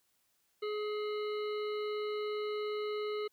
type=harmonic tone with a mistuned harmonic; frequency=421.4 Hz; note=G#4; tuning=25 cents sharp; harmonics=1 / 3 / 5 / 7 / 9 / 10; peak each=-34 / -44 / -48 / -51 / -53 / -54 dBFS; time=0.62-3.28 s; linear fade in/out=10 ms; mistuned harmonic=9; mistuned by=+55 cents; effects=white hiss -75 dBFS RMS until 3.32 s